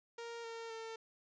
sawtooth tone with pitch steps, 466.2 / 457.9 / 449.8 Hz, A#4 / A#4 / A4, 0 / -31 / +38 cents, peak -40 dBFS, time 0.18-0.96 s, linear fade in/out 5 ms, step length 260 ms, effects resampled to 16000 Hz

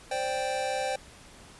square chord, C suspended second, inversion none, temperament equal, 523.3 / 587.3 / 784 Hz, C5 / D5 / G5, 0 / 0 / 0 cents, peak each -33 / -36 / -32 dBFS, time 0.11-0.96 s, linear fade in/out 5 ms, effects pink hiss -51 dBFS RMS until 1.59 s + resampled to 24000 Hz

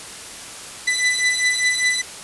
sawtooth beating tone pair, 1993 / 1998 Hz, B6 / B6, +15 / +20 cents, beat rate 5 Hz, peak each -17 / -16 dBFS, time 0.87-2.02 s, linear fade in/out 10 ms, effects white hiss -35 dBFS RMS until 2.23 s + resampled to 24000 Hz

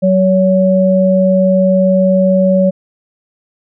sine tone pair together, 188 / 563.4 Hz, F#3 / C#5, +28 / +28 cents, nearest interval octave + perfect fifth, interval 1900 cents, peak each -10 dBFS, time 0.02-2.71 s, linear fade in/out 20 ms, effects none

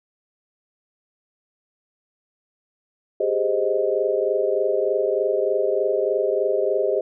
sine chord, Ab major seventh, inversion third, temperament equal, 392 / 415.3 / 523.3 / 622.3 Hz, G4 / Ab4 / C5 / Eb5, 0 / 0 / 0 / 0 cents, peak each -24 dBFS, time 3.2-7.01 s, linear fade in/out 5 ms, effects none

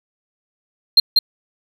triangle tone with echo, 4186 Hz, C8, in tune, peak -3 dBFS, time 0.97-1 s, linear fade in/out 5 ms, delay 190 ms, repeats 1, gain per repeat -4 dB, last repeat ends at 1.19 s, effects tanh soft clip ceiling -2 dBFS

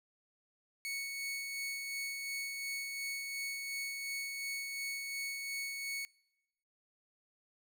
sawtooth tone with tremolo, 2217 Hz, C#7, in tune, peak -33 dBFS, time 0.85-6.05 s, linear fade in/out 0 ms, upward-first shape sine, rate 2.8 Hz, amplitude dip 30%, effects noise-tail reverb RT60 1.0 s tail -26 dB re dry

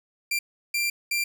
sawtooth tone bursts at uneven times, 2370 Hz, D7, 15 cents sharp, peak -20 dBFS, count 3, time 0.31-0.39 / 0.74-0.9 / 1.11-1.24 s, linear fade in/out 5 ms, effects none

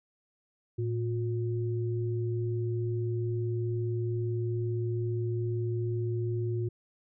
sine tone pair together, 112.79 / 358.1 Hz, A2 / F4, +43 / +43 cents, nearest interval octave + minor sixth, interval 2000 cents, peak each -29 / -34 dBFS, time 0.78-6.69 s, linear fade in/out 10 ms, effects none

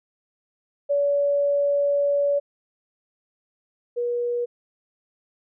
sine tone pair in turn, 570 / 481 Hz, C#5 / B4, +48 / -46 cents, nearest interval minor third, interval 294 cents, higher first, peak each -18 / -22 dBFS, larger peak first, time 0.89-2.4 / 3.96-4.46 s, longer first, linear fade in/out 20 ms, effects none

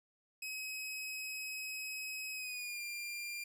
sawtooth tone with pitch glide, 2547 to 2390 Hz, D#7 to D7, +40 to +30 cents, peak -37 dBFS, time 0.42-3.44 s, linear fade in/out 5 ms, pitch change -110 cents, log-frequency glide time 2.34-2.82 s, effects none

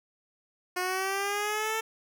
10% pulse linear sweep, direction up, 360 to 447.1 Hz, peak -20 dBFS, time 0.76-1.81 s, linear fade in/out 10 ms, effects none

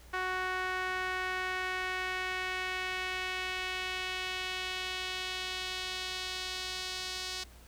sawtooth tone with band-pass filter sweep, 370.3 Hz, F#4, 1 cent sharp, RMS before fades -36 dBFS, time 0.13-7.44 s, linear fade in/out 10 ms, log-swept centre 1500 to 4600 Hz, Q 1.6, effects added 60 Hz sine -53 dBFS peak until 7.67 s + pink hiss -58 dBFS RMS until 7.67 s

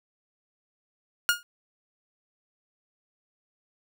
sawtooth tone with exponential decay, 1428 Hz, F6, 38 cents sharp, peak -13 dBFS, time 1.29-1.43 s, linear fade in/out 0 ms, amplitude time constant 30 ms, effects none

